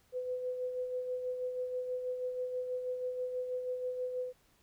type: tone with tremolo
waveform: sine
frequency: 503 Hz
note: B4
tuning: 32 cents sharp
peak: -32 dBFS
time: 0.12-4.33 s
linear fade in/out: 50 ms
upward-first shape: sine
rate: 6.2 Hz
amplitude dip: 45%
effects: pink hiss -69 dBFS RMS until 4.62 s